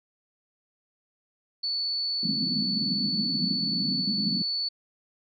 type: tone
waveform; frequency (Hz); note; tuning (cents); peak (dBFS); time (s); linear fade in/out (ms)
sine; 4458; C#8; +9; -26; 1.63-4.69; 10
type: band-pass noise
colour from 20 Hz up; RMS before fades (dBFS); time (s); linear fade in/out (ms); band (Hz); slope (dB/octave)
pink; -31; 2.23-4.42; 2; 170 to 260; 48
effects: none